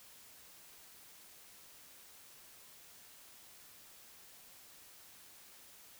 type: silence
effects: white hiss -58 dBFS RMS until 5.99 s